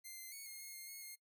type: tone with pitch steps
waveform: 5% pulse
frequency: 2090 / 2076 / 2218 / 2135 / 2155 / 2124 / 2175 / 2131 Hz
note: C7 / C7 / C#7 / C7 / C#7 / C7 / C#7 / C7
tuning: -2 / -14 / 0 / +34 / -49 / +25 / -33 / +31 cents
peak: -39 dBFS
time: 0.04-1.16 s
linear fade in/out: 20 ms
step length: 140 ms
effects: noise-tail reverb RT60 0.1 s tail -23 dB re dry